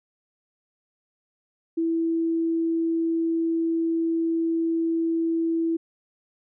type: tone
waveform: sine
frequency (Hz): 329.6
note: E4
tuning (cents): 0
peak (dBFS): -21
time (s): 1.77-5.77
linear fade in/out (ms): 10
effects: none